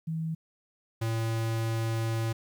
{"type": "tone pair in turn", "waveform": ["sine", "square"], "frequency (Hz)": [161.3, 113.15], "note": ["E3", "A2"], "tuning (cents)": [-37, 49], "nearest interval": "tritone", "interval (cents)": 614, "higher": "first", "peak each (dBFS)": [-29, -28], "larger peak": "second", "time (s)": [[0.07, 0.35], [1.01, 2.33]], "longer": "second", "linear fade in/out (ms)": 10, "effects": ["11-bit"]}